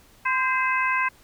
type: harmonic tone with a mistuned harmonic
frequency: 515 Hz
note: C5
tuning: 28 cents flat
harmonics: 2 / 3 / 4 / 5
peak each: -24 / -26 / -27 / -28 dBFS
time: 0.25-1.09 s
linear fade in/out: 10 ms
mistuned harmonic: 3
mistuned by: +43 cents
effects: pink hiss -55 dBFS RMS until 1.23 s